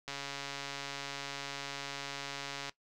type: click train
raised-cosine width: 0.2 ms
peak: -22 dBFS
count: 367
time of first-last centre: 0.08-2.694 s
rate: 140 Hz
effects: noise-tail reverb RT60 0.1 s tail -18 dB re dry